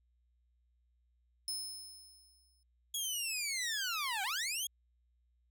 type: tone with exponential decay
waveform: 25% pulse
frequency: 5210 Hz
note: E8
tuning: 21 cents flat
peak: -30 dBFS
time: 1.48-2.63 s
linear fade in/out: 1 ms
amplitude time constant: 250 ms
type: linear two-way sweep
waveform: 15% pulse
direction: down then up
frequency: 3362 to 744 to 3362 Hz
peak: -28 dBFS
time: 2.94-4.67 s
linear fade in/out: 5 ms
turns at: 4.23 s
effects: added 60 Hz sine -70 dBFS peak until 5.5 s